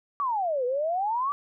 sine exponential two-way sweep, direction down then up, 1172 to 481.8 to 1172 Hz, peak -24 dBFS, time 0.2-1.32 s, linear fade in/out 0 ms, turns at 0.65 s, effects none

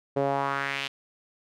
sawtooth tone with band-pass filter sweep, 138.59 Hz, C#3, in tune, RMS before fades -28 dBFS, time 0.16-0.88 s, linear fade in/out 10 ms, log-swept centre 480 to 3200 Hz, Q 2.4, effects none

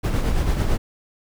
brown noise with tremolo, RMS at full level -18 dBFS, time 0.03-0.78 s, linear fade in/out 20 ms, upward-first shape sine, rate 9 Hz, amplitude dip 45%, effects none

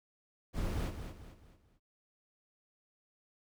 brown noise with echo, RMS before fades -35 dBFS, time 0.53-0.92 s, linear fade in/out 50 ms, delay 220 ms, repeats 4, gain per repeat -8 dB, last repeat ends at 1.8 s, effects none

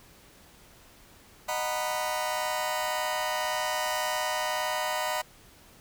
sawtooth chord, B major seventh, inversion first, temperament just, 617.4 / 740.8 / 926 / 987.8 Hz, D#5 / F#5 / A#5 / B5, -14 / +2 / -12 / 0 cents, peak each -29 / -30 / -32 / -29 dBFS, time 1.48-5.22 s, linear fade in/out 10 ms, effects pink hiss -55 dBFS RMS until 5.8 s

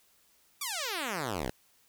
5% pulse exponential sweep, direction down, 1208 to 55.7 Hz, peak -21 dBFS, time 0.61-1.5 s, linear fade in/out 5 ms, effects white hiss -66 dBFS RMS until 1.88 s

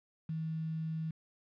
sine tone with quantisation, 160 Hz, D#3, 49 cents sharp, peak -34 dBFS, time 0.29-1.11 s, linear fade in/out 5 ms, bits 9, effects low-pass 2000 Hz 12 dB/octave

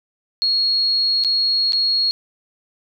sine tone with dropouts, 4306 Hz, C8, 49 cents sharp, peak -15 dBFS, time 0.42-2.11 s, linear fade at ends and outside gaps 0 ms, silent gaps 1.238-1.247 / 1.722-1.732 s, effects none

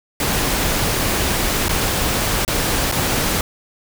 pink noise with dropouts, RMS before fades -19 dBFS, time 0.2-3.41 s, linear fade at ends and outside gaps 2 ms, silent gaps 1.684-1.692 / 2.45-2.478 / 2.916-2.922 s, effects none

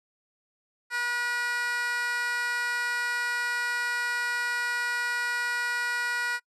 15% pulse tone with high-pass filter, 483.1 Hz, B4, 38 cents flat, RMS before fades -29 dBFS, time 0.9-6.4 s, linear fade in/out 50 ms, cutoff 1500 Hz, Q 2, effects noise-tail reverb RT60 0.1 s tail -25 dB re dry + low-pass 10000 Hz 12 dB/octave

